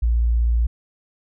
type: tone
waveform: sine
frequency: 58 Hz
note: A#1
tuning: 8 cents flat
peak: -15 dBFS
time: 0.02-0.67 s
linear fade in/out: 10 ms
effects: none